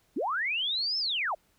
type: linear two-way sweep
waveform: sine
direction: up then down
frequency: 206.7 to 5350 to 531 Hz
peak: -27 dBFS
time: 0.16-1.35 s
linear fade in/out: 10 ms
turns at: 0.98 s
effects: pink hiss -68 dBFS RMS until 1.58 s